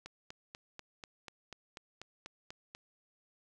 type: click train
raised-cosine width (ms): 0.2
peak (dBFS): -28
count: 12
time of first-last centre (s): 0.06-2.749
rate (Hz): 4.09
effects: none